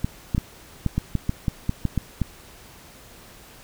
clicks, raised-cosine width 5 ms, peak -9 dBFS, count 12, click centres 0.045 / 0.348 / 0.38 / 0.863 / 0.98 / 1.153 / 1.294 / 1.482 / 1.694 / 1.853 / 1.977 / 2.217 s, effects pink hiss -47 dBFS RMS until 3.63 s

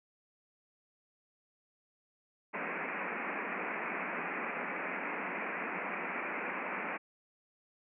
white band-pass noise, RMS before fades -38 dBFS, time 2.53-6.98 s, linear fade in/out 20 ms, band 170 to 2500 Hz, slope 96 dB/octave, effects none

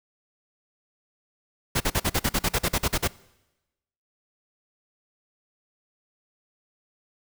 pink noise bursts, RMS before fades -23 dBFS, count 14, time 1.75-3.078 s, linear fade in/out 10 ms, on 54 ms, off 44 ms, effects noise-tail reverb RT60 1.0 s tail -22 dB re dry

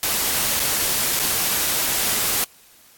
white noise with dropouts, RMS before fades -21 dBFS, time 0.03-2.44 s, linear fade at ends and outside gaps 1 ms, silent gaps 0.596-0.6 / 1.192-1.196 s, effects white hiss -51 dBFS RMS until 2.97 s + AAC 64 kbps

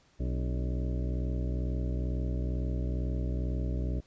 harmonic tone with a mistuned harmonic, 62.2 Hz, B1, 13 cents sharp, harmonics 1 / 2 / 3 / 4 / 5 / 6 / 7 / 9 / 10, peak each -30 / -36 / -40 / -42 / -44 / -46 / -47 / -49 / -50 dBFS, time 0.19-4.01 s, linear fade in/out 20 ms, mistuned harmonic 4, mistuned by +120 cents, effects pink hiss -65 dBFS RMS until 4.06 s + resampled to 16000 Hz

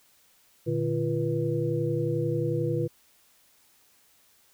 sine tone cluster, 120.2 / 151.4 / 341.8 / 486.2 Hz, B2 / D#3 / F4 / B4, -46 / -47 / -37 / -27 cents, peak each -30 dBFS, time 0.66-2.88 s, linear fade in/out 20 ms, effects white hiss -62 dBFS RMS until 4.53 s

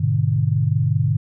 sine chord, G# diminished, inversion none, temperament just, 103.83 / 124.59 / 149.51 Hz, G#2 / B2 / D3, 0 / +16 / +31 cents, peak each -20 dBFS, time 0-1.17 s, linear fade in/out 10 ms, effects none

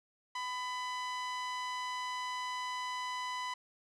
sawtooth tone with amplitude modulation, 1000 Hz, B5, 21 cents sharp, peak -31 dBFS, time 0.35-3.54 s, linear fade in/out 5 ms, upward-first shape sine, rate 240 Hz, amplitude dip 25%, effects low-pass 6000 Hz 12 dB/octave

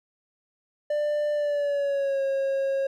triangle tone with pitch glide, 593 to 543.8 Hz, D5 to C#5, +17 to -33 cents, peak -21 dBFS, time 0.9-2.87 s, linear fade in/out 5 ms, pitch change -150 cents, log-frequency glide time 1.33-2.22 s, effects none

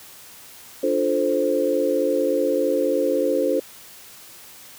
sine chord, D minor seventh, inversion none, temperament equal, 293.7 / 349.2 / 440 / 523.3 Hz, D4 / F4 / A4 / C5, 0 / 0 / 0 / 0 cents, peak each -25 / -26 / -24 / -21 dBFS, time 0.83-3.6 s, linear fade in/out 5 ms, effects white hiss -44 dBFS RMS until 4.78 s + high-pass 60 Hz 12 dB/octave

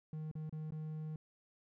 triangle tone with dropouts, 155.56 Hz, D#3, in tune, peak -38 dBFS, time 0.13-1.16 s, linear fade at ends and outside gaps 2 ms, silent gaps 0.314-0.353 / 0.495-0.526 / 0.707-0.721 s, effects none

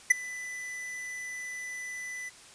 square tone with ADSR envelope, 1995 Hz, B6, 17 cents sharp, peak -14 dBFS, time 0.1-2.3 s, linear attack 10 ms, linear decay 13 ms, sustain -23 dB, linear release 21 ms, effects white hiss -52 dBFS RMS until 2.54 s + resampled to 22050 Hz

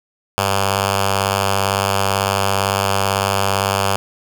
5% pulse tone with notch filter, 97.9 Hz, G2, 2 cents flat, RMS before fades -18 dBFS, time 0.38-3.96 s, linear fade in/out 0 ms, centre 280 Hz, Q 0.76, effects none

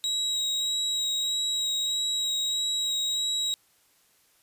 35% pulse tone with vibrato, 3835 Hz, A#7, 48 cents sharp, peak -24 dBFS, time 0.04-3.54 s, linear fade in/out 0 ms, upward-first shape sine, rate 1.6 Hz, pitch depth 13 cents each way, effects white hiss -64 dBFS RMS until 4.42 s + resampled to 32000 Hz

